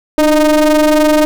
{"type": "ring-modulated tone", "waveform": "square", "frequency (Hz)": 155.56, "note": "D#3", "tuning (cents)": 0, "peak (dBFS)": -5, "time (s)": [0.18, 1.25], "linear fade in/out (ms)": 0, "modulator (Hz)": 455, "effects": []}